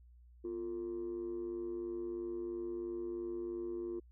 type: tone with amplitude modulation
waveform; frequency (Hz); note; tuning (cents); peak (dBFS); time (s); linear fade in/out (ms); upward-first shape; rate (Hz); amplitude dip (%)
sine; 349.2; F4; 0; -33; 0.44-4; 10; sine; 103; 70
effects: tanh soft clip ceiling -33 dBFS + added 60 Hz sine -57 dBFS peak until 4.11 s